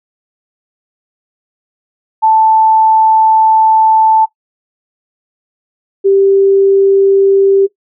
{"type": "tone pair in turn", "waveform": "sine", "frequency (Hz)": [880, 392], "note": ["A5", "G4"], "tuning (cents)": [0, 0], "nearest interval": "octave + major second", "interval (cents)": 1400, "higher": "first", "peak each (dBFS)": -5, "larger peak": "neither", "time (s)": [[2.22, 4.26], [6.04, 7.67]], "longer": "first", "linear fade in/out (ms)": 20, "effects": ["noise-tail reverb RT60 0.1 s tail -17 dB re dry"]}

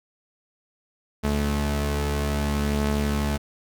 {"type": "tone pair together", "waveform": "sawtooth", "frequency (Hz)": [72.17, 215.9], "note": ["D2", "A3"], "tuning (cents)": [-30, -33], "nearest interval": "octave + perfect fifth", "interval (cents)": 1897, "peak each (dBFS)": [-20, -23], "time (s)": [1.23, 3.38], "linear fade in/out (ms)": 20, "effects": []}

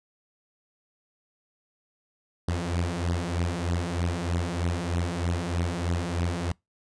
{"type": "beating tone pair", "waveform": "sawtooth", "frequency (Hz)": [84.9, 88.1], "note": ["F2", "F2"], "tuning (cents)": [-48, 16], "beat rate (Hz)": 3.2, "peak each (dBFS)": -25, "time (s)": [2.48, 6.52], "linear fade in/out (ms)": 5, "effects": ["noise-tail reverb RT60 0.2 s tail -26 dB re dry", "resampled to 22050 Hz"]}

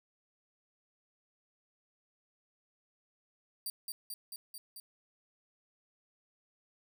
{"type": "tone with echo", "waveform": "5% pulse", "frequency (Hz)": 4699, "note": "D8", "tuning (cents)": 0, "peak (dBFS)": -29, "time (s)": [3.66, 3.7], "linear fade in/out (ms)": 2, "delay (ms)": 220, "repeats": 5, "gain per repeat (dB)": -2, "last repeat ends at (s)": 4.8, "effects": []}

